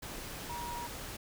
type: tone in noise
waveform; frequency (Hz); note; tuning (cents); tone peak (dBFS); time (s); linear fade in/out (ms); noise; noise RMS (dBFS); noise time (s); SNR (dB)
sine; 954; A#5; +40; -39; 0.49-0.87; 10; pink; -43; 0.02-1.17; +1
effects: none